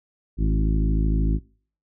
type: harmonic tone with a mistuned harmonic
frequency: 53.2 Hz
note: G#1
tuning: 42 cents sharp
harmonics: 1 / 2 / 3 / 4 / 5 / 6 / 7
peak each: -19 / -29 / -27 / -32 / -31 / -34 / -39 dBFS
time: 0.37-1.4 s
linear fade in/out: 50 ms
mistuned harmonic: 6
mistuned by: +16 cents
effects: noise-tail reverb RT60 0.5 s tail -25 dB re dry